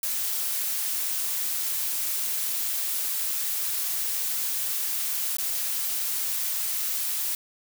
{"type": "noise with dropouts", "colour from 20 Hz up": "blue", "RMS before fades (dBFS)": -28, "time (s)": [0.03, 7.35], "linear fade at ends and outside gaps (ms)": 2, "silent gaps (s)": [5.369, 5.384], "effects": []}